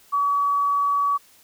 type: tone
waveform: sine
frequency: 1137 Hz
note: C#6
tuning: 44 cents sharp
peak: -18 dBFS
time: 0.12-1.18 s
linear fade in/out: 20 ms
effects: white hiss -54 dBFS RMS until 1.43 s